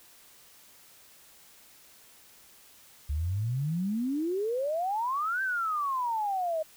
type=exponential two-way sweep; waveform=sine; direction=up then down; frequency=69.3 to 1585 to 617 Hz; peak=-27 dBFS; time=3.09-6.63 s; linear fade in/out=10 ms; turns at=5.42 s; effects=white hiss -56 dBFS RMS until 6.76 s